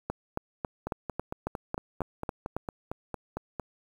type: two click trains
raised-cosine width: 1 ms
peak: -16 / -19 dBFS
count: 10 / 13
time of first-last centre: 0.1-2.566 / 0.87-3.597 s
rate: 3.65 / 4.4 Hz
effects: 8-bit